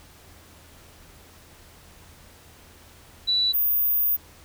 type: tone pair in turn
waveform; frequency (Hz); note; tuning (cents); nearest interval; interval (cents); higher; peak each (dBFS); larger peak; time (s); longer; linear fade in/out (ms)
sine; 3951 / 14917; B7 / A#9; 0 / 0; octave + major seventh; 2300; second; -19; neither; 3.27-3.53 / 3.53-4.17; second; 20
effects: added 82 Hz sine -54 dBFS peak until 4.44 s + pink hiss -51 dBFS RMS until 4.44 s